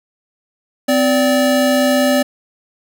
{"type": "tone pair together", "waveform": "square", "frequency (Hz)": [257.1, 581.5], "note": ["C4", "D5"], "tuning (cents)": [-30, -17], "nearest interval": "octave + major second", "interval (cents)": 1413, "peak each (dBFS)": -15, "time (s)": [0.88, 2.23], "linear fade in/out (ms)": 10, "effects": []}